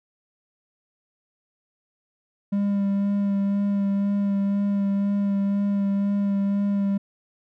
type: tone with vibrato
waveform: triangle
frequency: 200 Hz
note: G3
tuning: 35 cents sharp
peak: -18 dBFS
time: 2.52-6.98 s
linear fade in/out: 10 ms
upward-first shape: sine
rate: 2 Hz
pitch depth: 16 cents each way
effects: none